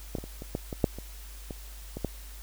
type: clicks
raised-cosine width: 2 ms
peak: -17 / -22 / -27 / -26 / -16 / -21 / -8 / -26 / -23 / -22 / -15 dBFS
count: 11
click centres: 0.152 / 0.185 / 0.24 / 0.421 / 0.551 / 0.728 / 0.842 / 0.986 / 1.508 / 1.97 / 2.047 s
effects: added 50 Hz sine -42 dBFS peak until 2.42 s + white hiss -50 dBFS RMS until 2.42 s